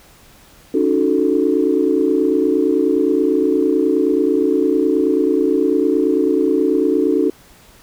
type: chord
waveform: sine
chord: D# half-diminished seventh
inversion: third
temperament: equal with one note detuned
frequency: 282 / 311.1 / 370 / 440 Hz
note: C#4 / D#4 / F#4 / A4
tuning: +30 / 0 / 0 / 0 cents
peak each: -18 dBFS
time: 0.74-7.3 s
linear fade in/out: 5 ms
effects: tanh soft clip ceiling -2 dBFS + pink hiss -47 dBFS RMS until 7.82 s